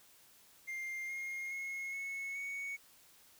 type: tone with pitch steps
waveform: triangle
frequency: 2107 / 2136 / 2166 / 2196 / 2227 Hz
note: C7 / C7 / C#7 / C#7 / C#7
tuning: +12 / +35 / -41 / -17 / +7 cents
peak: -37 dBFS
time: 0.67-2.77 s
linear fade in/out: 20 ms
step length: 420 ms
effects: white hiss -63 dBFS RMS until 3.39 s